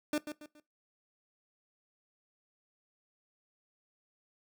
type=tone with echo; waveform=30% pulse; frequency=299.3 Hz; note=D4; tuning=33 cents sharp; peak=-26 dBFS; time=0.13-0.18 s; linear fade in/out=2 ms; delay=140 ms; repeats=3; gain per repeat=-9 dB; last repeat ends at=0.6 s; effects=noise-tail reverb RT60 0.2 s tail -19 dB re dry